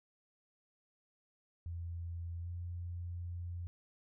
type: tone with pitch glide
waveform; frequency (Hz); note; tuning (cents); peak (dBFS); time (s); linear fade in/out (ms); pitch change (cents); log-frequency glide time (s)
sine; 85.1 to 87.19; F2 to F2; -44 to -2; -39; 1.66-3.67; 0; +42; 2.41-2.48
effects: none